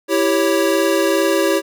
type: chord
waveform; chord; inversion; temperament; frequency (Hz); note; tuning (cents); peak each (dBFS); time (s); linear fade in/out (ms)
square; C# diminished; first; equal; 329.6 / 392 / 554.4; E4 / G4 / C#5; 0 / 0 / 0; -19; 0.08-1.62; 50
effects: none